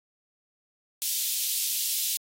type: high-pass noise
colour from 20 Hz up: white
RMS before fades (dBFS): -28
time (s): 1.02-2.17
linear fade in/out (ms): 0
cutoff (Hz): 3100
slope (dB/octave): 24
effects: AAC 48 kbps